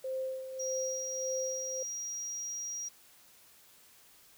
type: tone with tremolo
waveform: sine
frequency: 523.3 Hz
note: C5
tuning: in tune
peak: -32 dBFS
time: 0.04-1.83 s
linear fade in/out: 5 ms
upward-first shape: sine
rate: 1.7 Hz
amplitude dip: 60%
type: tone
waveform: triangle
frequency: 5720 Hz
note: F8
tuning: 41 cents sharp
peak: -35 dBFS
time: 0.59-2.89 s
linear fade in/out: 10 ms
effects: white hiss -60 dBFS RMS until 4.37 s